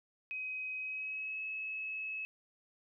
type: tone with pitch glide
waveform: sine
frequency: 2526 to 2582 Hz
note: D#7 to E7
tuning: +26 to -37 cents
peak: -37 dBFS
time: 0.31-2.25 s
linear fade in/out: 0 ms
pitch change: +37 cents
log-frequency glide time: 0.77-1.41 s
effects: none